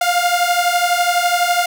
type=beating tone pair; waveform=sawtooth; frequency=698.5 / 710.5 Hz; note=F5 / F5; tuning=0 / +30 cents; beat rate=12 Hz; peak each=-13 dBFS; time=0.01-1.66 s; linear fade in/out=5 ms; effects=none